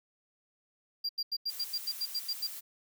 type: tone bursts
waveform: triangle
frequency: 4762 Hz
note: D8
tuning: 23 cents sharp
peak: -29 dBFS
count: 11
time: 1.04-2.472 s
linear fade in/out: 10 ms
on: 52 ms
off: 86 ms
type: noise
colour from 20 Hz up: blue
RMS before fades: -43 dBFS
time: 1.48-2.61 s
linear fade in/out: 20 ms
effects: none